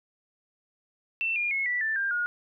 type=tone with pitch steps; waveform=sine; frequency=2681 / 2416 / 2178 / 1962.6 / 1768.8 / 1594.1 / 1436.7 Hz; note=E7 / D7 / C#7 / B6 / A6 / G6 / F6; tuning=+29 / +48 / -31 / -11 / +9 / +29 / +49 cents; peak=-25 dBFS; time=1.21-2.26 s; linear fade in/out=0 ms; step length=150 ms; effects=none